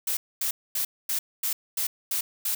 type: noise bursts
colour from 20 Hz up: blue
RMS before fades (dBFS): -27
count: 8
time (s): 0.07-2.55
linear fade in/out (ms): 5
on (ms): 100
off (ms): 240
effects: none